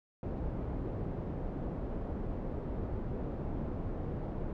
pink low-pass noise, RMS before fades -37 dBFS, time 0.23-4.53 s, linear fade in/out 2 ms, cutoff 530 Hz, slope 12 dB/octave, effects none

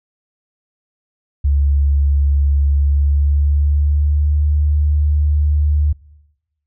sine tone with pitch glide, 70.7 to 74.17 Hz, C#2 to D2, +35 to +18 cents, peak -11 dBFS, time 1.44-5.93 s, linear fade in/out 10 ms, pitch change +83 cents, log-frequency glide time 2.7-4.41 s, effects noise-tail reverb RT60 1.0 s tail -23 dB re dry

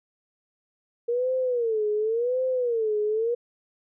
sine tone with vibrato, 466.2 Hz, A#4, in tune, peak -22 dBFS, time 1.08-3.35 s, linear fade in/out 10 ms, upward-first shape sine, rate 0.91 Hz, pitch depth 180 cents each way, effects none

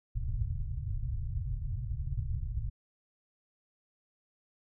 pink low-pass noise, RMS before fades -34 dBFS, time 0.15-2.7 s, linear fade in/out 10 ms, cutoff 140 Hz, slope 96 dB/octave, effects none

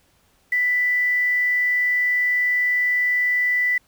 sine tone with quantisation, 1980 Hz, B6, 4 cents sharp, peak -17 dBFS, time 0.52-3.78 s, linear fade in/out 5 ms, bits 7, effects pink hiss -61 dBFS RMS until 3.87 s

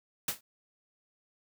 white noise with exponential decay, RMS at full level -26 dBFS, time 0.28-0.41 s, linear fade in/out 5 ms, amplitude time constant 27 ms, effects none

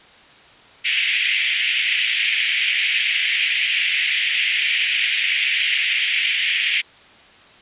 pink band-pass noise, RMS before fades -20 dBFS, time 0.84-6.82 s, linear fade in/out 20 ms, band 2000 to 3300 Hz, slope 48 dB/octave, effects white hiss -47 dBFS RMS until 7.61 s + resampled to 8000 Hz

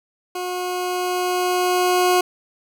20% pulse tone with level ramp, 361.7 Hz, F#4, 39 cents flat, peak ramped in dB -20 to -9 dBFS, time 0.35-2.21 s, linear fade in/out 5 ms, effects none

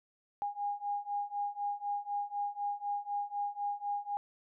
sine beating tone pair, 814 / 818 Hz, G#5 / G#5, -35 / -26 cents, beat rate 4 Hz, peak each -37 / -36 dBFS, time 0.42-4.17 s, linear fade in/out 0 ms, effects none

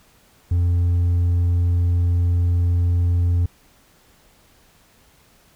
sine tone with hard clipping, 87.31 Hz, F2, in tune, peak -16 dBFS, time 0.51-3.46 s, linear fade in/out 5 ms, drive 2 dB, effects pink hiss -55 dBFS RMS until 5.55 s

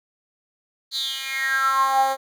10% pulse tone with high-pass filter sweep, 268.5 Hz, C4, 45 cents sharp, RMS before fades -22 dBFS, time 0.91-2.17 s, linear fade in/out 50 ms, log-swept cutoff 4300 to 610 Hz, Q 8.4, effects none

